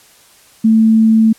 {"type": "tone", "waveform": "sine", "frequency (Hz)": 221.8, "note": "A3", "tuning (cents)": 14, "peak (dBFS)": -6, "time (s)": [0.64, 1.33], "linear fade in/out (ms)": 10, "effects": ["white hiss -46 dBFS RMS until 1.38 s", "low-pass 12000 Hz 12 dB/octave"]}